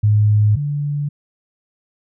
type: tone pair in turn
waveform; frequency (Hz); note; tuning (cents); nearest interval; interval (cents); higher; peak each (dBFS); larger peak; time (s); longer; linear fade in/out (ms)
sine; 105.4 / 145.3; G#2 / D3; +26 / -18; tritone; 556; second; -10 / -18; first; 0.03-0.56 / 0.56-1.09; neither; 10
effects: none